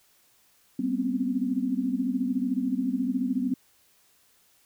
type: tone cluster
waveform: sine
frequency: 194.7 / 237.6 / 256.6 / 270.5 Hz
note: G3 / A#3 / C4 / C#4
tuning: -12 / +33 / -34 / -42 cents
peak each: -33 / -31 / -27 / -32 dBFS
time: 0.79-3.54 s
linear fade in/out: 5 ms
effects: white hiss -63 dBFS RMS until 4.65 s